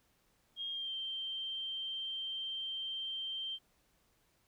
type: tone with pitch glide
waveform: sine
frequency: 3239 to 3141 Hz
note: G#7 to G7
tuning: -44 to +3 cents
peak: -37 dBFS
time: 0.56-3.59 s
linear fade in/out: 50 ms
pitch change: -53 cents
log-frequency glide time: 0.7-0.93 s
effects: pink hiss -73 dBFS RMS until 4.47 s